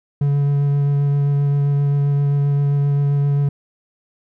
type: tone with vibrato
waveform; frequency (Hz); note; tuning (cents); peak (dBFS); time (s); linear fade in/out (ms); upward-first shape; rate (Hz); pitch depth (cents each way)
triangle; 142.3; C#3; +46; -12; 0.21-3.49; 5; sine; 7.6; 11
effects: none